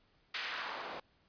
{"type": "noise with band-pass filter sweep", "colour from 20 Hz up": "white", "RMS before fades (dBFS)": -41, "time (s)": [0.34, 1], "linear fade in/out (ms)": 5, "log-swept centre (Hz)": [2400, 550], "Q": 1.2, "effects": ["pink hiss -71 dBFS RMS until 1.28 s", "resampled to 11025 Hz"]}